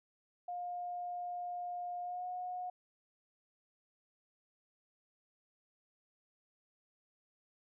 sine tone with pitch glide, 710 to 724.9 Hz, F5 to F#5, +28 to -36 cents, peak -38 dBFS, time 0.48-2.7 s, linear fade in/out 5 ms, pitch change +36 cents, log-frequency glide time 2.02-2.26 s, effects none

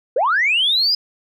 sine linear sweep, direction up, 443.8 to 5030 Hz, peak -13 dBFS, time 0.16-0.95 s, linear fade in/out 5 ms, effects tanh soft clip ceiling -9 dBFS

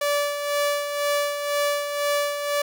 sawtooth tone with tremolo, 579 Hz, D5, 25 cents flat, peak -16 dBFS, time 0.01-2.62 s, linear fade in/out 5 ms, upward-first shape sine, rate 2 Hz, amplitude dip 55%, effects none

